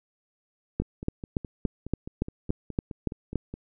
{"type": "two click trains", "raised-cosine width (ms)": 3, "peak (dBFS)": [-23, -12], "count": [14, 10], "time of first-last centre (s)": [[0.82, 3.54], [0.8, 3.357]], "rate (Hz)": [4.78, 3.52], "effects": []}